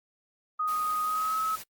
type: tone with pitch glide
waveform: sine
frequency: 1246 to 1287 Hz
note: D#6 to E6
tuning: +2 to -42 cents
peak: -26 dBFS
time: 0.59-1.56 s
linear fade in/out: 10 ms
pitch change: +56 cents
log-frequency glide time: 1.03-1.37 s
type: noise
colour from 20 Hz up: white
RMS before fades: -42 dBFS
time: 0.67-1.64 s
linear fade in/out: 20 ms
effects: noise-tail reverb RT60 0.1 s tail -25 dB re dry + Opus 32 kbps